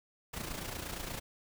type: noise with amplitude modulation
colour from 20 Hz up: pink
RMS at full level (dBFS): -38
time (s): 0.33-1.2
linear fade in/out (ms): 10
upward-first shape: sine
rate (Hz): 28.5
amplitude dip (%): 60
effects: none